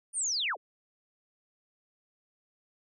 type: linear sweep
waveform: sine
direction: down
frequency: 9520 to 289.5 Hz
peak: -28 dBFS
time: 0.13-0.57 s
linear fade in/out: 50 ms
effects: none